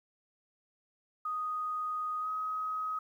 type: tone with pitch glide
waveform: sine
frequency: 1244.5 to 1264.8 Hz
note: D#6 to D#6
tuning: 0 to +28 cents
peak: -32 dBFS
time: 1.25-2.99 s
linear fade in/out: 5 ms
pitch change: +28 cents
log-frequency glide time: 2.2-2.28 s
effects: 11-bit